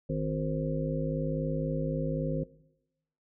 harmonic tone with a mistuned harmonic, 51.91 Hz, G#1, in tune, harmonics 1 / 3 / 5 / 7 / 9 / 10, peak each -38 / -31 / -36 / -41 / -39 / -36 dBFS, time 0.09-2.44 s, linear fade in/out 10 ms, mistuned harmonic 10, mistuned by +30 cents, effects noise-tail reverb RT60 0.9 s tail -20 dB re dry

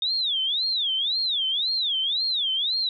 sine tone with vibrato, 3607 Hz, A7, 42 cents sharp, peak -22 dBFS, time 0.02-2.89 s, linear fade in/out 2 ms, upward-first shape sine, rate 1.9 Hz, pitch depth 280 cents each way, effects none

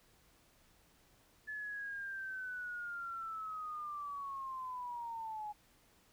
sine linear sweep, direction down, 1728 to 830.6 Hz, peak -40 dBFS, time 1.47-5.53 s, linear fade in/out 20 ms, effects pink hiss -68 dBFS RMS until 6.12 s

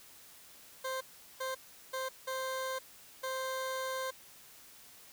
20% pulse tone bursts at uneven times, 523.3 Hz, C5, in tune, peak -30 dBFS, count 5, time 0.84-1.01 / 1.4-1.55 / 1.93-2.09 / 2.27-2.79 / 3.23-4.11 s, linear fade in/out 10 ms, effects white hiss -56 dBFS RMS until 5.12 s

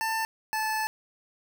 25% pulse tone pair in turn, 891 / 871.2 Hz, A5 / A5, +22 / -17 cents, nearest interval unison, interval 39 cents, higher first, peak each -23 dBFS, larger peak neither, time 0.01-0.25 / 0.53-0.87 s, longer second, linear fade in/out 0 ms, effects none

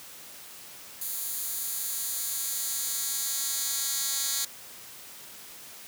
10% pulse tone with high-pass filter sweep, 274.6 Hz, C#4, 16 cents flat, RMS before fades -31 dBFS, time 1.01-4.45 s, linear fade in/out 5 ms, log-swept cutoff 11000 to 5600 Hz, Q 0.86, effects white hiss -46 dBFS RMS until 5.87 s + high-pass 80 Hz 12 dB/octave

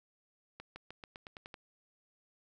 accelerating click train, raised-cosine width 0.3 ms, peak -30 dBFS, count 9, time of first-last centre 0.6-1.542 s, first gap 160 ms, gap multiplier 0.91, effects none

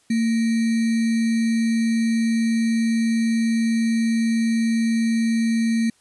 sine tone with sample-and-hold, 227.3 Hz, A#3, 43 cents flat, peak -17 dBFS, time 0.1-5.9 s, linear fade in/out 5 ms, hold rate 2100 Hz, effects white hiss -60 dBFS RMS until 6 s + resampled to 24000 Hz

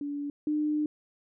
sine tone pair in turn, 287.7 / 301.3 Hz, D4 / D4, -36 / +44 cents, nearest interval minor second, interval 80 cents, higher second, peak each -31 / -25 dBFS, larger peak second, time 0.01-0.3 / 0.47-0.86 s, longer second, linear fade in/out 2 ms, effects none

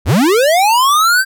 square linear sweep, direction up, 51 to 1584 Hz, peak -9 dBFS, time 0.05-1.25 s, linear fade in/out 50 ms, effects none

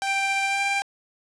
sawtooth tone with pitch glide, 784 to 795.4 Hz, G5 to G5, 0 to +25 cents, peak -21 dBFS, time 0.02-0.82 s, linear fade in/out 0 ms, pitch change +25 cents, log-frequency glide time 0.46-0.62 s
triangle tone, 2367 Hz, D7, 13 cents sharp, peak -23 dBFS, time 0.07-0.8 s, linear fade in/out 2 ms
effects resampled to 22050 Hz + 8-bit

